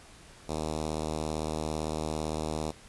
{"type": "tone with notch filter", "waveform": "5% pulse", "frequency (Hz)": 77.78, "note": "D#2", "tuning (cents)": 0, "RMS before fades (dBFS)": -33, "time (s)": [0.48, 2.72], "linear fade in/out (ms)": 20, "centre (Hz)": 1900, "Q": 0.63, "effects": ["pink hiss -53 dBFS RMS until 2.88 s", "resampled to 24000 Hz"]}